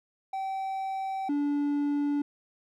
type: tone pair in turn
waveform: triangle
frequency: 771 / 288.8 Hz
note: G5 / D4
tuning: -29 / -29 cents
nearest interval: octave + perfect fourth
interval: 1700 cents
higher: first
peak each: -28 / -23 dBFS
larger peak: second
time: 0.33-1.29 / 1.29-2.22 s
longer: first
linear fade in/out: 5 ms
effects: none